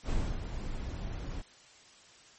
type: noise with ADSR envelope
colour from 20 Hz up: brown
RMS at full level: -29 dBFS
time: 0.03-1.42 s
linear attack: 71 ms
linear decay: 280 ms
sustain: -8 dB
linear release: 11 ms
effects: white hiss -57 dBFS RMS until 2.38 s + MP3 32 kbps